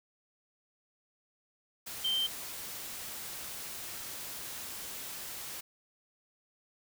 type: tone in noise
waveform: sine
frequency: 3129 Hz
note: G7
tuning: 4 cents flat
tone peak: -28 dBFS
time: 2.04-2.27 s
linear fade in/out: 10 ms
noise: white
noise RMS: -42 dBFS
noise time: 1.86-5.61 s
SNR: +11 dB
effects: none